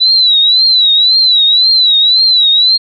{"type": "tone with vibrato", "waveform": "sine", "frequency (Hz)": 3951, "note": "B7", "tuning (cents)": 0, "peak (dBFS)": -5, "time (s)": [0, 2.78], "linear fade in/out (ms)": 20, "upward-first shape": "triangle", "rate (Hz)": 1.9, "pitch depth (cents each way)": 120, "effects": []}